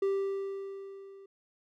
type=tone with level ramp; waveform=triangle; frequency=392 Hz; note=G4; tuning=in tune; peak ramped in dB=-23 to -47 dBFS; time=0.02-1.26 s; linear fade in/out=5 ms; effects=none